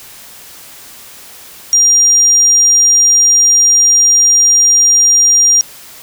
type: tone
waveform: sine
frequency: 5700 Hz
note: F8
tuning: 34 cents sharp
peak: -5 dBFS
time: 1.73-5.61 s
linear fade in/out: 0 ms
effects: white hiss -35 dBFS RMS until 6.02 s